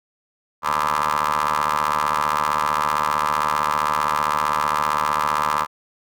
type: ring-modulated tone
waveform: 20% pulse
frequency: 75.4 Hz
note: D2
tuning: 46 cents sharp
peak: -11 dBFS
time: 0.62-5.67 s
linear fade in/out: 50 ms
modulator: 1100 Hz
effects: none

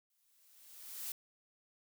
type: noise with exponential growth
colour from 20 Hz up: blue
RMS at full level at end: -40 dBFS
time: 0.1-1.12 s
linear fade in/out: 2 ms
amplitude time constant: 220 ms
effects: none

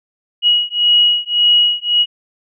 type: beating tone pair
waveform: sine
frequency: 2903 / 2904.8 Hz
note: F#7 / F#7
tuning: -34 / -33 cents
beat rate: 1.8 Hz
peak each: -13 dBFS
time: 0.42-2.06 s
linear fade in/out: 50 ms
effects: none

